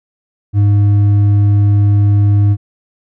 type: tone with hard clipping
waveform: sine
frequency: 102 Hz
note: G#2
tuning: 31 cents flat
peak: -8 dBFS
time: 0.53-2.57 s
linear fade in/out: 50 ms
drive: 4 dB
effects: none